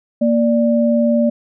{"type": "tone pair together", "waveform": "sine", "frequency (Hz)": [233.1, 587.4], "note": ["A#3", "D5"], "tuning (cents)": [0, 0], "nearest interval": "octave + major third", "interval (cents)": 1600, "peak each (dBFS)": [-13, -16], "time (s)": [0.21, 1.3], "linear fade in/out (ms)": 10, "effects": []}